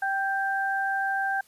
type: tone pair together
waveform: sine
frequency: 779 / 1576.6 Hz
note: G5 / G6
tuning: -11 / +9 cents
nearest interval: octave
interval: 1220 cents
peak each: -27 dBFS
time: 0.02-1.41 s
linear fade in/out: 5 ms
effects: white hiss -59 dBFS RMS until 1.47 s + resampled to 32000 Hz